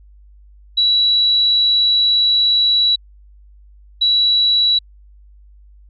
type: tone bursts at uneven times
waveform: sine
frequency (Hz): 3919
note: B7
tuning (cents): -14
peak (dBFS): -11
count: 2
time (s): 0.77-2.96 / 4.01-4.79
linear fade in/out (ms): 10
effects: added 50 Hz sine -42 dBFS peak until 5.89 s